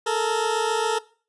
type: tone pair together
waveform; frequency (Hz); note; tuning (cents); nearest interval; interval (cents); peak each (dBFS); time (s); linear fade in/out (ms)
20% pulse; 432.6 / 460; A4 / A#4; -29 / -23; minor second; 106; -20 / -19; 0.06-0.99; 10
effects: noise-tail reverb RT60 0.4 s tail -19 dB re dry + resampled to 24000 Hz